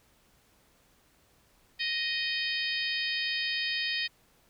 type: harmonic tone with a mistuned harmonic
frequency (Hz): 622.3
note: D#5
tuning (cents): 0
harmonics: 3 / 4 / 5 / 6 / 7 / 8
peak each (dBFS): -34 / -35 / -36 / -37 / -37 / -38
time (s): 1.79-4.08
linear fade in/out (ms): 20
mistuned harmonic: 7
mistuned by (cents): +27
effects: pink hiss -65 dBFS RMS until 4.49 s